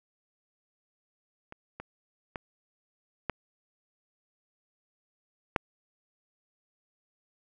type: clicks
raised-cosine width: 0.5 ms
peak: -28 / -24 / -20 / -14 / -9 dBFS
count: 5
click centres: 1.524 / 1.8 / 2.358 / 3.297 / 5.562 s
effects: none